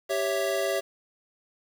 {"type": "chord", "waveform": "square", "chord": "C# diminished", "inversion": "second", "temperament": "equal", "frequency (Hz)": [392, 554.4, 659.3], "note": ["G4", "C#5", "E5"], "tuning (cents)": [0, 0, 0], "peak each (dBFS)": [-31, -30, -30], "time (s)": [0.09, 0.81], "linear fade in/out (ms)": 20, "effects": ["8-bit"]}